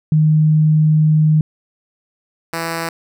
sine / 5% pulse tone pair in turn, 154.7 / 165.49 Hz, D#3 / E3, -10 / +7 cents, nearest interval minor second, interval 117 cents, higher second, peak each -9 dBFS, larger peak neither, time 0.12-1.41 / 2.53-2.89 s, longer first, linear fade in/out 2 ms, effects none

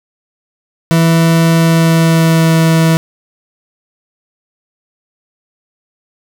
40% pulse tone with pitch glide, 164.81 to 162.63 Hz, E3 to E3, 0 to -23 cents, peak -6 dBFS, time 0.91-2.97 s, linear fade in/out 0 ms, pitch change -23 cents, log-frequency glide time 1.54-2.54 s, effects none

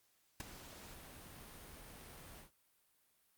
pink noise with ADSR envelope, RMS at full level -40 dBFS, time 0.4-2.51 s, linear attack 3 ms, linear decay 13 ms, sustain -14 dB, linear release 120 ms, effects white hiss -75 dBFS RMS until 3.37 s + Opus 48 kbps

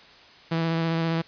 sawtooth tone with vibrato, 164.5 Hz, E3, 3 cents flat, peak -19 dBFS, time 0.51-1.22 s, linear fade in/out 10 ms, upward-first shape square, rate 15 Hz, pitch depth 13 cents each way, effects white hiss -50 dBFS RMS until 1.27 s + resampled to 11025 Hz

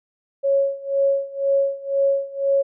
sine tone with tremolo, 552 Hz, C#5, 7 cents flat, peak -14 dBFS, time 0.43-2.63 s, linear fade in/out 20 ms, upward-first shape sine, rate 2 Hz, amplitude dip 90%, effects none

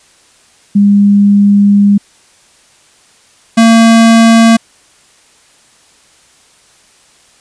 sine / square tone pair in turn, 202.3 / 227.6 Hz, G#3 / A#3, -45 / -41 cents, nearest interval major second, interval 204 cents, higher second, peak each -3 dBFS, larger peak neither, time 0.75-1.98 / 3.57-4.57 s, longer first, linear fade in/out 10 ms, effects white hiss -46 dBFS RMS until 7.4 s + resampled to 22050 Hz

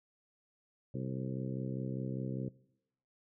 harmonic tone with a mistuned harmonic, 65 Hz, C2, 11 cents flat, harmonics 2 / 3 / 4 / 5 / 6 / 7 / 8, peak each -38 / -42 / -44 / -46 / -48 / -49 / -50 dBFS, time 0.94-2.49 s, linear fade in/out 5 ms, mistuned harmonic 8, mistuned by +32 cents, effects noise-tail reverb RT60 0.8 s tail -21 dB re dry

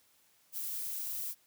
violet noise, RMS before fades -38 dBFS, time 0.52-1.35 s, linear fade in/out 50 ms, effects white hiss -68 dBFS RMS until 1.46 s + high-pass 60 Hz 12 dB/octave

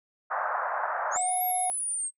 pink band-pass noise, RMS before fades -30 dBFS, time 0.3-1.18 s, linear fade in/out 20 ms, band 620 to 1600 Hz, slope 48 dB/octave
sine linear two-way sweep, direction up then down, 6272 to 11640 to 8290 Hz, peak -28 dBFS, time 1.11-2.11 s, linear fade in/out 50 ms, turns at 1.43 s
triangle tone, 730 Hz, F#5, 24 cents flat, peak -25 dBFS, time 1.16-1.7 s, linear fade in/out 0 ms
effects noise-tail reverb RT60 0.1 s tail -22 dB re dry

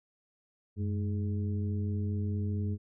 harmonic tone with a mistuned harmonic, 104.4 Hz, G#2, 10 cents sharp, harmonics 1 / 2 / 3 / 4, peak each -30 / -36 / -45 / -45 dBFS, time 0.76-2.78 s, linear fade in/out 50 ms, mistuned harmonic 1, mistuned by -140 cents, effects none

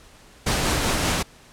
pink noise with tremolo, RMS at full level -21 dBFS, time 0.46-1.23 s, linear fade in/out 10 ms, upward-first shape sine, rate 5.2 Hz, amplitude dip 25%, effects pink hiss -50 dBFS RMS until 1.52 s + low-pass 10000 Hz 12 dB/octave

